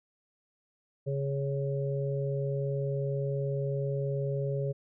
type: harmonic tone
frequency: 138.59 Hz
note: C#3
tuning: in tune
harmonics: 1 / 3 / 4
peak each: -30 / -35 / -36 dBFS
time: 1.06-4.73 s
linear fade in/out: 20 ms
effects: none